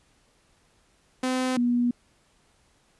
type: tone pair in turn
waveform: sawtooth / sine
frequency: 256.5 / 242.1 Hz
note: C4 / B3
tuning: -34 / -34 cents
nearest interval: minor second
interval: 100 cents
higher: first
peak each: -20 dBFS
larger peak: neither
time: 1.23-1.57 / 1.57-1.91 s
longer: neither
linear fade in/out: 5 ms
effects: pink hiss -64 dBFS RMS until 2.99 s + resampled to 24000 Hz